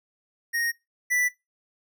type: tone pair in turn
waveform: square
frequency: 1864.7 / 1975.6 Hz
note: A#6 / B6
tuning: 0 / 0 cents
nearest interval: minor second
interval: 100 cents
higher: second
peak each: -25 / -22 dBFS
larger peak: second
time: 0.53-0.72 / 1.1-1.29 s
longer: neither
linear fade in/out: 20 ms
effects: noise-tail reverb RT60 0.2 s tail -19 dB re dry